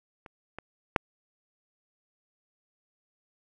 clicks, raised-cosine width 0.5 ms, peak -30 / -23 / -6 dBFS, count 3, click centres 0.262 / 0.586 / 0.962 s, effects none

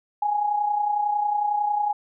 sine tone with amplitude modulation, 830.6 Hz, G#5, in tune, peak -18 dBFS, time 0.22-1.93 s, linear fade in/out 5 ms, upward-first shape sine, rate 31 Hz, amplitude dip 55%, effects none

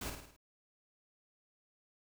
pink noise with echo, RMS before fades -41 dBFS, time 0.01-0.1 s, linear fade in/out 5 ms, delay 53 ms, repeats 5, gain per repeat -5 dB, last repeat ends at 0.365 s, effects none

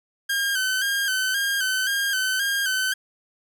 sawtooth tone with vibrato, 1568 Hz, G6, in tune, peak -18 dBFS, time 0.29-2.94 s, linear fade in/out 10 ms, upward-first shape square, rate 1.9 Hz, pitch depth 50 cents each way, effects none

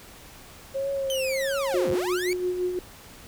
sine tone with vibrato, 539 Hz, C#5, 49 cents flat, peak -25 dBFS, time 0.74-1.95 s, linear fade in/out 20 ms, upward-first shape triangle, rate 1.5 Hz, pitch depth 52 cents each way
sawtooth linear two-way sweep, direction down then up, 3136 to 67 to 2321 Hz, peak -26 dBFS, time 1.1-2.33 s, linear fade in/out 0 ms, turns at 1.91 s
sine tone with tremolo, 361.5 Hz, F#4, 40 cents flat, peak -22 dBFS, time 1.74-2.79 s, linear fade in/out 2 ms, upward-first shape sine, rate 5.8 Hz, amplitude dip 50%
effects pink hiss -47 dBFS RMS until 3.27 s

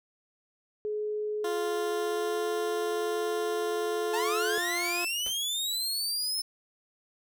sine tone with pitch glide, 422.9 to 430 Hz, G#4 to A4, +31 to -40 cents, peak -29 dBFS, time 0.85-4.58 s, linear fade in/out 0 ms, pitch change +29 cents, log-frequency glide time 1.88-2.58 s
15% pulse tone, 348.8 Hz, F4, 2 cents flat, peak -26 dBFS, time 1.44-5.05 s, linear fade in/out 5 ms
sawtooth linear sweep, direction up, 850 to 5274 Hz, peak -26 dBFS, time 4.13-6.42 s, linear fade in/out 10 ms
pink noise with exponential decay, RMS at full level -39 dBFS, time 5.26-5.38 s, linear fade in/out 2 ms, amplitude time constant 25 ms
effects none

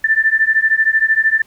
sine beating tone pair, 1766 / 1779 Hz, A6 / A6, +6 / +19 cents, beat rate 13 Hz, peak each -14 dBFS, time 0.04-1.42 s, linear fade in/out 5 ms, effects pink hiss -52 dBFS RMS until 1.46 s

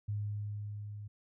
sine tone with level ramp, 103.83 Hz, G#2, in tune, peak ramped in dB -32 to -42 dBFS, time 0.08-1.08 s, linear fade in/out 10 ms, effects none

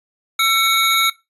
square tone cluster, 1341 / 2230 / 3778 Hz, E6 / C#7 / A#7, +29 / +10 / +22 cents, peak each -19 dBFS, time 0.39-1.1 s, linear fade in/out 5 ms, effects noise-tail reverb RT60 0.2 s tail -17 dB re dry + resampled to 32000 Hz

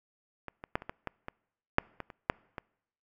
clicks, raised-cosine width 0.5 ms, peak -24 / -26 / -13 / -28 / -21 / -19 / -23 / -6 / -22 / -30 / -9 / -22 dBFS, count 12, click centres 0.483 / 0.639 / 0.755 / 0.821 / 0.895 / 1.073 / 1.284 / 1.784 / 2.003 / 2.102 / 2.299 / 2.582 s, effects noise-tail reverb RT60 0.8 s tail -26 dB re dry

